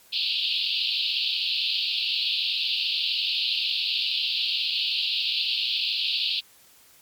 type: band-pass noise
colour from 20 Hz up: white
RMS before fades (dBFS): -26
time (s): 0.12-6.41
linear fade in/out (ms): 20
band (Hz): 2600 to 4600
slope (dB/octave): 96
effects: white hiss -55 dBFS RMS until 7.01 s + MP3 96 kbps